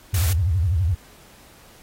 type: tone with vibrato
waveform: sine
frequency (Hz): 87.31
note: F2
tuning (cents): 0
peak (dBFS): -17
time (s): 0.13-0.95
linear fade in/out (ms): 10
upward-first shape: sine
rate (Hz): 12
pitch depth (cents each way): 250
type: noise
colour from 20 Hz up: white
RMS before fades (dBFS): -29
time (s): 0.14-0.33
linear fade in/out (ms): 2
effects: pink hiss -50 dBFS RMS until 1.82 s + AAC 48 kbps